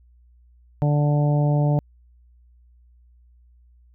harmonic tone, 146.83 Hz, D3, in tune, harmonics 1 / 2 / 3 / 4 / 5 / 6, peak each -17 / -28 / -33 / -28 / -32 / -36 dBFS, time 0.82-1.79 s, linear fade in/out 0 ms, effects added 60 Hz sine -51 dBFS peak until 3.94 s

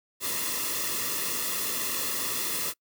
white noise with comb filter, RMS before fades -30 dBFS, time 0.2-2.74 s, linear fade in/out 50 ms, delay 1.3 ms, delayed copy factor -0.75, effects noise-tail reverb RT60 0.1 s tail -25 dB re dry

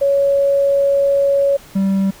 sine / triangle tone pair in turn, 558 / 194.23 Hz, C#5 / G3, +11 / -16 cents, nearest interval octave + tritone, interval 1827 cents, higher first, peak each -11 dBFS, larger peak neither, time 0.01-1.57 / 1.75-2.11 s, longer first, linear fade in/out 10 ms, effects pink hiss -42 dBFS RMS until 2.2 s

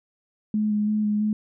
sine tone with vibrato, 211.2 Hz, G#3, 29 cents sharp, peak -20 dBFS, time 0.54-1.33 s, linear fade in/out 2 ms, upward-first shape square, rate 3 Hz, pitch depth 14 cents each way, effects none

